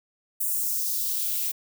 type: noise with high-pass filter sweep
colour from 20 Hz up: violet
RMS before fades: -27 dBFS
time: 0.4-1.52 s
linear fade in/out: 10 ms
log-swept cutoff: 9000 to 2200 Hz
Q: 1.6
effects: none

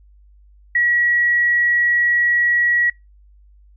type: tone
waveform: sine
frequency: 1920 Hz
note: B6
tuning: 49 cents flat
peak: -13 dBFS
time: 0.75-2.9 s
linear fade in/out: 5 ms
effects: noise-tail reverb RT60 0.2 s tail -26 dB re dry + added 50 Hz sine -46 dBFS peak until 3.76 s

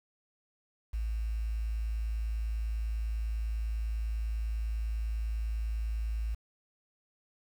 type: tone with quantisation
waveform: sine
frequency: 55 Hz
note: A1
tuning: in tune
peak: -30 dBFS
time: 0.93-6.35 s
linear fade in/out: 10 ms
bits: 9
effects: none

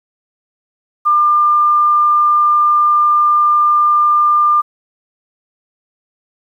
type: tone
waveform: sine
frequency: 1198 Hz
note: D6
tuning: 34 cents sharp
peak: -8 dBFS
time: 1.05-4.62 s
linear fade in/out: 20 ms
effects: 8-bit

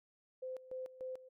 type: tone with tremolo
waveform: sine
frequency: 515 Hz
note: C5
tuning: 28 cents flat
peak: -40 dBFS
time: 0.42-1.29 s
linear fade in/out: 10 ms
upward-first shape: square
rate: 3.4 Hz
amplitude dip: 80%
effects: none

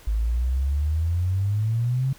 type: exponential sweep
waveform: sine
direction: up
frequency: 52 to 136.2 Hz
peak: -20 dBFS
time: 0.07-2.13 s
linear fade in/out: 5 ms
effects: pink hiss -50 dBFS RMS until 2.18 s

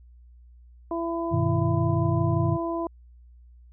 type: harmonic tone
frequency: 335.1 Hz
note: E4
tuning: 29 cents sharp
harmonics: 1 / 2 / 3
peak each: -28 / -31 / -33 dBFS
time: 0.91-2.87 s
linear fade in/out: 2 ms
type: chord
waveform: sine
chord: G augmented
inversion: none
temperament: equal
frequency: 98 / 123.47 / 155.56 Hz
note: G2 / B2 / D#3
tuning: 0 / 0 / 0 cents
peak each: -26 dBFS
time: 1.31-2.57 s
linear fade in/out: 20 ms
effects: added 60 Hz sine -48 dBFS peak until 3.72 s

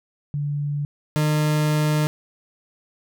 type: tone pair in turn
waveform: sine / 40% pulse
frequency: 145.1 / 151.79 Hz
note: D3 / D#3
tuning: -21 / -43 cents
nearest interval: minor second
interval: 78 cents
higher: second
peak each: -22 / -17 dBFS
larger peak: second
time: 0.34-0.85 / 1.16-2.07 s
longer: second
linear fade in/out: 0 ms
effects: none

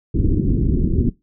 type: low-pass noise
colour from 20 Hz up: pink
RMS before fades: -17 dBFS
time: 0.14-1.1 s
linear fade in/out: 10 ms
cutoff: 370 Hz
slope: 48 dB/octave
effects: noise-tail reverb RT60 0.2 s tail -20 dB re dry

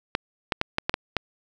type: clicks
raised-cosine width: 0.3 ms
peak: -6 dBFS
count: 7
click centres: 0.151 / 0.522 / 0.614 / 0.784 / 0.895 / 0.941 / 1.167 s
effects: none

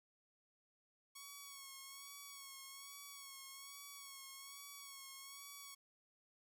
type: tone with vibrato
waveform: 5% pulse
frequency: 1108.7 Hz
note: C#6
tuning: in tune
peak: -40 dBFS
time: 1.15-5.75 s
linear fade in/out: 10 ms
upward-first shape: sine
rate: 1.2 Hz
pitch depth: 41 cents each way
effects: none

